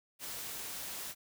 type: noise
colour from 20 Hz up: white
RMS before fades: -42 dBFS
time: 0.19-1.15 s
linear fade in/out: 50 ms
effects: none